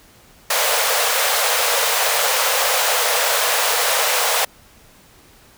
pink high-pass noise, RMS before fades -18 dBFS, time 0.5-4.45 s, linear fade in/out 5 ms, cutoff 460 Hz, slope 96 dB/octave, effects pink hiss -49 dBFS RMS until 5.57 s

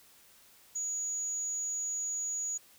sine tone, 6800 Hz, G#8, 40 cents sharp, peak -32 dBFS, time 0.75-2.58 s, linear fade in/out 10 ms, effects white hiss -60 dBFS RMS until 2.78 s

